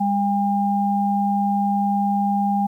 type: tone pair together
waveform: sine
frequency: 201.2 / 804.8 Hz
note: G3 / G5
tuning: +45 / +45 cents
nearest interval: 2 octaves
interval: 2400 cents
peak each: -20 dBFS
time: 0-2.67 s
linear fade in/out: 10 ms
effects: 9-bit